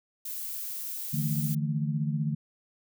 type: noise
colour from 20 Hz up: violet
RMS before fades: -36 dBFS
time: 0.25-1.55 s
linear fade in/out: 5 ms
type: chord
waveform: sine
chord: D suspended second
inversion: none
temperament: equal with one note detuned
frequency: 149.14 / 164.81 / 220 Hz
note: D3 / E3 / A3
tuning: +27 / 0 / 0 cents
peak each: -28 / -33 / -33 dBFS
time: 1.13-2.35 s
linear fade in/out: 10 ms
effects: none